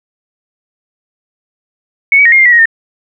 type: tone with pitch steps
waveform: sine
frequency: 2213 / 2269 / 1867 / 2130 / 2103 / 1945 / 1881 / 1820 Hz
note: C#7 / C#7 / A#6 / C7 / C7 / B6 / A#6 / A#6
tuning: -3 / +40 / +2 / +30 / +8 / -27 / +15 / -42 cents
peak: -3 dBFS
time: 2.12-2.656 s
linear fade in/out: 2 ms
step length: 67 ms
effects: none